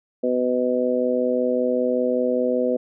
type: harmonic tone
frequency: 125.2 Hz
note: B2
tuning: 24 cents sharp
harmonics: 2 / 3 / 4 / 5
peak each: -24 / -27 / -21 / -27 dBFS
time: 0.23-2.77 s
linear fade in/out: 10 ms
effects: none